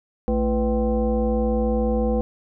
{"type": "tone with frequency modulation", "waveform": "sine", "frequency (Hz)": 220, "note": "A3", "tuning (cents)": 0, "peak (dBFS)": -18, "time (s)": [0.28, 2.21], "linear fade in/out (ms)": 0, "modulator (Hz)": 277, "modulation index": 1.4, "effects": []}